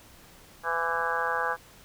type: harmonic tone with a mistuned harmonic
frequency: 167.2 Hz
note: E3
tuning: 25 cents sharp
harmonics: 3 / 4 / 5 / 6 / 7 / 8 / 9 / 10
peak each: -34 / -38 / -33 / -34 / -32 / -38 / -33 / -33 dBFS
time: 0.63-1.57 s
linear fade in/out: 50 ms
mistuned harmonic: 10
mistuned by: -38 cents
effects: pink hiss -53 dBFS RMS until 1.84 s